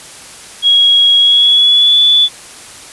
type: tone with pitch glide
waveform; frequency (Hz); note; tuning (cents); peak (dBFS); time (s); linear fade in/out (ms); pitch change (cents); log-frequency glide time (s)
sine; 3310 to 3459; G#7 to A7; -6 to -30; -5; 0.62-2.29; 50; +76; 1.19-2
effects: white hiss -33 dBFS RMS until 2.92 s + resampled to 24000 Hz